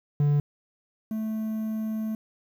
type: tone pair in turn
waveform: triangle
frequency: 145.7 / 218.8 Hz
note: D3 / A3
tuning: -13 / -9 cents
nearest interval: perfect fifth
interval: 704 cents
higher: second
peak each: -17 / -25 dBFS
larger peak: first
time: 0.2-0.4 / 1.11-2.15 s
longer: second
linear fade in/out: 2 ms
effects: 9-bit